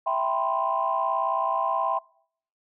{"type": "chord", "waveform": "sine", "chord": "C major seventh", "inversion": "first", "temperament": "equal", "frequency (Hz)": [659.3, 784, 987.8, 1046.5], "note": ["E5", "G5", "B5", "C6"], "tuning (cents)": [0, 0, 0, 0], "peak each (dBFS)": [-28, -28, -29, -26], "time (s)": [0.06, 1.99], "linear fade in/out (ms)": 10, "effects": ["noise-tail reverb RT60 0.6 s tail -24 dB re dry", "tanh soft clip ceiling -13 dBFS"]}